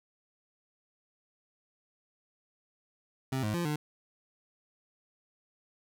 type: tone with pitch steps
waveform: 25% pulse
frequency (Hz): 132.2 / 106.3 / 172.9 / 150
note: C3 / G#2 / F3 / D3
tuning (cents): +18 / +41 / -17 / +37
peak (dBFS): -26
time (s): 3.32-3.76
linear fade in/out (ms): 5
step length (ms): 110
effects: none